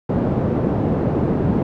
pink band-pass noise, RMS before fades -19 dBFS, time 0.09-1.63 s, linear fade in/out 5 ms, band 110 to 470 Hz, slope 12 dB/octave, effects none

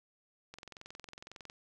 click train, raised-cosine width 0.2 ms, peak -30 dBFS, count 22, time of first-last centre 0.54-1.499 s, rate 21.9 Hz, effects none

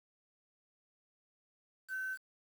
sine tone with quantisation, 1531 Hz, G6, 41 cents flat, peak -36 dBFS, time 1.88-2.18 s, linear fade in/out 50 ms, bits 9, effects none

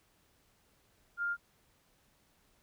sine tone, 1403 Hz, F6, 8 cents sharp, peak -31 dBFS, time 1.17-1.37 s, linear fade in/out 50 ms, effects pink hiss -70 dBFS RMS until 2.62 s

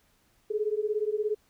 sine beating tone pair, 415.7 / 432.7 Hz, G#4 / A4, +2 / -29 cents, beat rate 17 Hz, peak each -29 dBFS, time 0.5-1.35 s, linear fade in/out 10 ms, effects pink hiss -67 dBFS RMS until 1.49 s

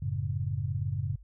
sine chord, F# minor, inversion none, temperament equal, 92.5 / 110 / 138.59 Hz, F#2 / A2 / C#3, 0 / 0 / 0 cents, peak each -33 dBFS, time 0.02-1.16 s, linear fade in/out 5 ms, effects added 50 Hz sine -49 dBFS peak until 1.23 s

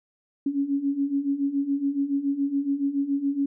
sine beating tone pair, 275 / 282.1 Hz, C#4 / C#4, -14 / +30 cents, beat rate 7.1 Hz, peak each -28 / -24 dBFS, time 0.46-3.46 s, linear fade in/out 5 ms, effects none

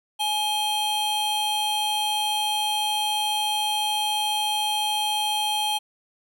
square tone pair together, 844 / 3187 Hz, G#5 / G7, +28 / +28 cents, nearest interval octave + major seventh, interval 2300 cents, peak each -26 / -26 dBFS, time 0.19-5.79 s, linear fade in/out 20 ms, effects none

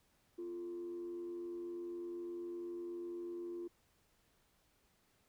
sine tone with frequency modulation, 346.9 Hz, F4, 12 cents flat, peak -40 dBFS, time 0.38-3.68 s, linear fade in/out 10 ms, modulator 91.9 Hz, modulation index 0.29, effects tanh soft clip ceiling -38 dBFS + pink hiss -74 dBFS RMS until 5.28 s

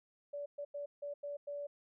sine tone bursts at uneven times, 576 Hz, D5, 34 cents flat, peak -39 dBFS, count 6, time 0.33-0.46 / 0.58-0.65 / 0.74-0.86 / 1.02-1.14 / 1.23-1.37 / 1.47-1.67 s, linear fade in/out 10 ms, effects none

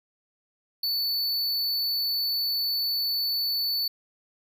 square tone, 4478 Hz, C#8, 17 cents sharp, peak -25 dBFS, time 0.83-3.88 s, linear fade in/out 5 ms, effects none

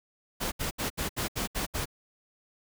pink noise bursts, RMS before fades -31 dBFS, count 8, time 0.4-1.857 s, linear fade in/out 20 ms, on 120 ms, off 71 ms, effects none

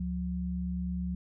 sine tone pair together, 71 / 179.95 Hz, C#2 / F#3, +42 / -48 cents, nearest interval octave + major third, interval 1610 cents, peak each -35 / -32 dBFS, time 0-1.15 s, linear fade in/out 5 ms, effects none

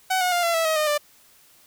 sawtooth tone with pitch steps, 751 / 725.8 / 701.5 / 678 / 655.3 / 633.3 / 612.1 / 591.6 Hz, F#5 / F#5 / F5 / E5 / E5 / D#5 / D#5 / D5, +26 / -34 / +8 / +49 / -10 / +30 / -28 / +13 cents, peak -16 dBFS, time 0.1-0.98 s, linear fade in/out 10 ms, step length 110 ms, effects white hiss -55 dBFS RMS until 1.66 s

